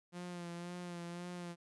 sawtooth tone with vibrato, 174.61 Hz, F3, in tune, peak -39 dBFS, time 0.12-1.56 s, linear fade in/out 50 ms, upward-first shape sine, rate 1.9 Hz, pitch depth 32 cents each way, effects resampled to 24000 Hz

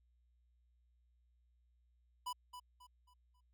square tone with echo, 991 Hz, B5, 6 cents sharp, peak -40 dBFS, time 2.26-2.33 s, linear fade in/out 10 ms, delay 270 ms, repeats 4, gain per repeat -9 dB, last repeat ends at 3.41 s, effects added 60 Hz sine -70 dBFS peak until 3.53 s

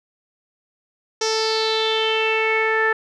sawtooth tone with low-pass filter sweep, 441.6 Hz, A4, 6 cents sharp, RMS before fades -20 dBFS, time 1.21-2.93 s, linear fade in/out 5 ms, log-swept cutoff 5700 to 1700 Hz, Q 6, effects none

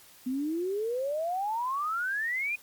sine exponential sweep, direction up, 246.9 to 2489 Hz, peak -28 dBFS, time 0.26-2.56 s, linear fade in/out 10 ms, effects white hiss -55 dBFS RMS until 2.62 s + Opus 48 kbps

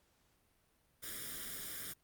white noise with comb filter, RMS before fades -44 dBFS, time 1.02-1.94 s, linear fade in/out 20 ms, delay 0.57 ms, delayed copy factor +0.8, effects pink hiss -74 dBFS RMS until 2.03 s + Opus 48 kbps

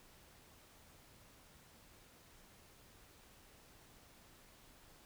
silence, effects pink hiss -63 dBFS RMS until 5.05 s

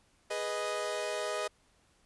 sawtooth chord, G# minor, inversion none, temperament equal, 415.3 / 493.9 / 622.3 Hz, G#4 / B4 / D#5, 0 / 0 / 0 cents, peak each -35 / -35 / -31 dBFS, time 0.3-1.48 s, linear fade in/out 10 ms, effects pink hiss -68 dBFS RMS until 2.05 s + resampled to 24000 Hz

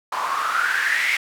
white noise with band-pass filter sweep, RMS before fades -22 dBFS, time 0.12-1.17 s, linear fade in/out 5 ms, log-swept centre 970 to 2200 Hz, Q 7.9, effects none

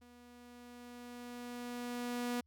sawtooth tone with level ramp, 242.9 Hz, B3, 29 cents flat, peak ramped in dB -54 to -30 dBFS, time 0.01-2.41 s, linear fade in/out 10 ms, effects added 77 Hz sine -69 dBFS peak until 2.46 s

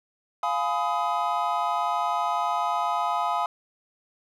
triangle chord, F half-diminished seventh, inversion none, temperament just, 698.5 / 838.1 / 1005.8 / 1257.2 Hz, F5 / Ab5 / Cb6 / Eb6, 0 / +16 / +31 / +18 cents, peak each -27 dBFS, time 0.43-3.46 s, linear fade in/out 2 ms, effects none

